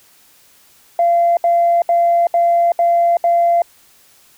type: tone bursts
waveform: sine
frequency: 687 Hz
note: F5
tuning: 29 cents flat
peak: -9 dBFS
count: 6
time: 0.99-3.62 s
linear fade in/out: 2 ms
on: 380 ms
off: 70 ms
effects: tanh soft clip ceiling -6 dBFS + white hiss -50 dBFS RMS until 4.37 s